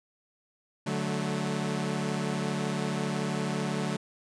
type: chord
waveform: sawtooth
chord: D major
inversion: none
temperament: equal with one note detuned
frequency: 146.83 / 185 / 217.6 Hz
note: D3 / F#3 / A3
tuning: 0 / 0 / -19 cents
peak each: -29 dBFS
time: 0.86-3.97 s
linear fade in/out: 10 ms
effects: resampled to 22050 Hz